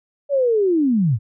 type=linear sweep; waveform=sine; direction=down; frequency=580 to 96 Hz; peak=-14 dBFS; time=0.29-1.19 s; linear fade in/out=50 ms; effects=none